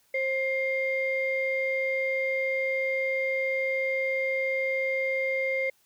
sine tone pair together, 530 / 2113 Hz, C5 / C7, +22 / +16 cents, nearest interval 2 octaves, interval 2394 cents, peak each -27 dBFS, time 0.14-5.7 s, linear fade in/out 5 ms, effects tanh soft clip ceiling -18 dBFS + white hiss -66 dBFS RMS until 5.85 s

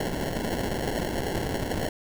white noise with sample-and-hold, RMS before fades -29 dBFS, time 0-1.89 s, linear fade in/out 5 ms, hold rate 1225 Hz, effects none

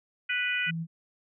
harmonic tone, 493.5 Hz, B4, 1 cent flat, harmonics 3 / 4 / 5 / 6, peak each -31 / -32 / -30 / -36 dBFS, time 0.29-0.71 s, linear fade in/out 10 ms
sine tone, 164.81 Hz, E3, in tune, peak -30 dBFS, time 0.66-0.87 s, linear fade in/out 50 ms
effects none

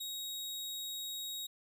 sawtooth tone, 3780 Hz, A#7, 23 cents sharp, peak -36 dBFS, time 0-1.47 s, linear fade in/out 10 ms, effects none

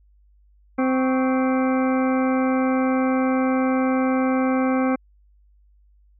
harmonic tone with a mistuned harmonic, 260 Hz, C4, 11 cents flat, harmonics 1 / 2 / 3 / 4 / 5 / 6 / 8 / 9, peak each -19 / -25 / -29 / -31 / -33 / -35 / -37 / -38 dBFS, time 0.78-4.96 s, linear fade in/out 10 ms, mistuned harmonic 4, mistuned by +110 cents, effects added 50 Hz sine -53 dBFS peak until 6.19 s

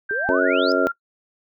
sine tone with pitch glide, 1574 to 1386.2 Hz, G6 to F6, +7 to -13 cents, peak -22 dBFS, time 0.09-0.92 s, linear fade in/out 10 ms, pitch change -220 cents, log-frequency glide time 0.26-0.55 s
sine exponential sweep, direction up, 392 to 5274 Hz, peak -26 dBFS, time 0.11-0.72 s, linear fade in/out 0 ms
harmonic tone, 91.5 Hz, F#2, 19 cents flat, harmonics 3 / 4 / 5 / 6 / 7, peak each -23 / -23 / -23 / -23 / -23 dBFS, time 0.29-0.87 s, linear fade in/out 0 ms
effects noise-tail reverb RT60 0.1 s tail -21 dB re dry

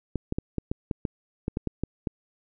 clicks, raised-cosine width 3 ms, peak -14 dBFS, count 12, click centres 0.157 / 0.324 / 0.385 / 0.583 / 0.715 / 0.912 / 1.052 / 1.481 / 1.571 / 1.673 / 1.836 / 2.072 s, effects none

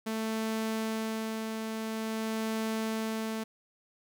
sawtooth tone with tremolo, 221.2 Hz, A3, 9 cents sharp, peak -26 dBFS, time 0.06-3.44 s, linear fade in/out 10 ms, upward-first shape sine, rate 0.48 Hz, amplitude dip 35%, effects none

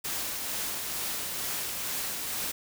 white noise with tremolo, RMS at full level -32 dBFS, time 0.04-2.52 s, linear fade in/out 10 ms, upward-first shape triangle, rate 2.2 Hz, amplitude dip 30%, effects none

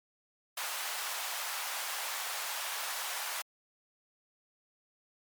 pink high-pass noise, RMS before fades -37 dBFS, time 0.57-3.42 s, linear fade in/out 5 ms, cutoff 740 Hz, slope 24 dB/octave, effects MP3 96 kbps

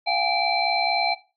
sine tone cluster, 690 / 754 / 823 / 2335 / 4105 Hz, F5 / F#5 / G#5 / D7 / C8, -21 / +32 / -16 / -11 / -34 cents, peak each -27 dBFS, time 0.06-1.15 s, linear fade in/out 20 ms, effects noise-tail reverb RT60 0.3 s tail -18 dB re dry + AAC 48 kbps

